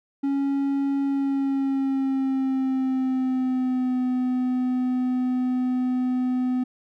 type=tone with pitch glide; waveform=triangle; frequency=277.2 to 252.7 Hz; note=C#4 to B3; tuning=0 to +40 cents; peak=-19 dBFS; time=0.23-6.64 s; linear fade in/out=10 ms; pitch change=-160 cents; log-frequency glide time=1.04-4 s; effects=none